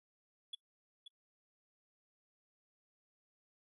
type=tone with echo; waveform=triangle; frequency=3400 Hz; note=G#7; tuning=40 cents sharp; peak=-39 dBFS; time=0.53-0.55 s; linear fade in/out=5 ms; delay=530 ms; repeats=1; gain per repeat=-9 dB; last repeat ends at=1.08 s; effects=noise-tail reverb RT60 0.1 s tail -26 dB re dry + resampled to 32000 Hz